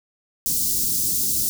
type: band-stop noise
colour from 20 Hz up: white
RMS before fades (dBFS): -22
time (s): 0.46-1.49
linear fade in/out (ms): 0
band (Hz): 320 to 5100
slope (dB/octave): 24
effects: none

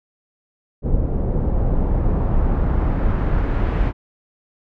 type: noise with low-pass filter sweep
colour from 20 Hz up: brown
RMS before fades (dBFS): -18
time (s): 0.82-3.93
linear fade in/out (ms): 50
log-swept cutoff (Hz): 500 to 2100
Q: 0.97
effects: none

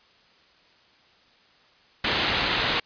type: low-pass noise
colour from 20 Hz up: white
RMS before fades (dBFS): -25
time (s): 2.04-2.8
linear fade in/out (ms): 5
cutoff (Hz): 4300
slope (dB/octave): 48
effects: white hiss -58 dBFS RMS until 2.85 s + resampled to 11025 Hz

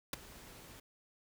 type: noise with ADSR envelope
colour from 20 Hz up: pink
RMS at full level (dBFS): -33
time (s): 0.13-0.8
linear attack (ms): 3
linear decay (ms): 13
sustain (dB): -21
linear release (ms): 5
effects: none

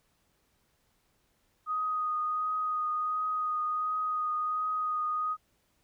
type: tone with vibrato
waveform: sine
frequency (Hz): 1244.5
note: D#6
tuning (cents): 0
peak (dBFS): -28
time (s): 1.66-5.37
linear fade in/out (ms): 50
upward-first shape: triangle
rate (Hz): 1.4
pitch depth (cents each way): 17
effects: pink hiss -72 dBFS RMS until 5.83 s

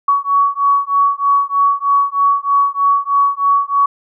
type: beating tone pair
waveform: sine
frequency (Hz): 1123 / 1126.2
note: C#6 / C#6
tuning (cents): +22 / +27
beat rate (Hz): 3.2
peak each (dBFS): -14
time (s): 0.08-3.86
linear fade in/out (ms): 5
effects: none

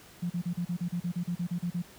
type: tone bursts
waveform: sine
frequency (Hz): 174.61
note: F3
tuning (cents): 0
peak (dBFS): -28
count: 14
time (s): 0.22-1.822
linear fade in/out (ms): 10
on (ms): 81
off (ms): 36
effects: pink hiss -53 dBFS RMS until 1.98 s + high-pass 60 Hz 12 dB/octave

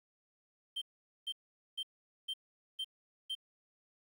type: tone bursts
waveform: triangle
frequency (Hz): 3136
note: G7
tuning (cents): 0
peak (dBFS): -34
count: 6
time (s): 0.76-3.352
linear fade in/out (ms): 10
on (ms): 57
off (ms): 450
effects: 11-bit

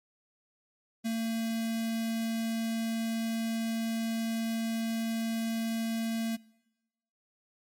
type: tone with notch filter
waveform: square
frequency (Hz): 226.2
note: A3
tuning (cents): +48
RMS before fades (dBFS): -31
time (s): 1.04-6.37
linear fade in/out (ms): 20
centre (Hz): 1000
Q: 0.86
effects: noise-tail reverb RT60 1.0 s tail -23 dB re dry + MP3 64 kbps

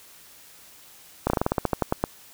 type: slowing click train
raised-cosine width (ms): 1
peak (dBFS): -7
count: 13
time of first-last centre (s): 1.27-2.04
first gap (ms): 30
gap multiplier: 1.13
effects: white hiss -50 dBFS RMS until 2.33 s

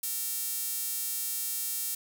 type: tone with high-pass filter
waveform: sawtooth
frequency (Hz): 460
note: A#4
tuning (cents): -23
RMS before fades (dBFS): -33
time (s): 0.03-1.95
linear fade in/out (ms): 5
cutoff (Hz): 9700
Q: 0.63
effects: none

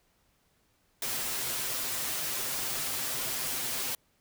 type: noise with comb filter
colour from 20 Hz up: white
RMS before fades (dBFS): -33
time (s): 1.02-3.95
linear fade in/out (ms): 2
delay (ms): 7.7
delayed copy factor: +0.8
effects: pink hiss -70 dBFS RMS until 4.2 s

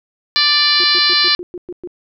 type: harmonic tone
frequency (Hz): 587.3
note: D5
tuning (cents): 0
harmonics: 2 / 3 / 4 / 5 / 6 / 7 / 8 / 9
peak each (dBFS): -23 / -20 / -22 / -22 / -22 / -14 / -17 / -24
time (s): 0.36-1.35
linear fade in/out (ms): 0
type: tone bursts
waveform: sine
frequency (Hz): 355.6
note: F4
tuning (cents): +31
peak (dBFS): -24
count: 8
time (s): 0.8-1.874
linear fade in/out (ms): 0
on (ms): 38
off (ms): 110
effects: none

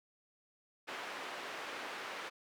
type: band-pass noise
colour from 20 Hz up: white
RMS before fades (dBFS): -44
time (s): 0.87-2.3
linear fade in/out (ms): 20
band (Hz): 340 to 2100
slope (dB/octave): 12
effects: none

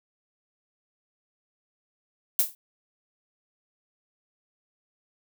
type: noise with exponential decay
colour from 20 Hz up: violet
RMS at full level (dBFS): -17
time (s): 2.39-2.55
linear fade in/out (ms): 2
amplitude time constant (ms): 34
effects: none

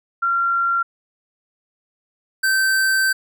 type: tone pair in turn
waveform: sine / square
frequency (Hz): 1376 / 1550.2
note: F6 / G6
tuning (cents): -26 / -20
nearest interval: major second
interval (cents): 206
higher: second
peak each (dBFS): -16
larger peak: neither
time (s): 0.22-0.83 / 2.43-3.13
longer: second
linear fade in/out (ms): 10
effects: none

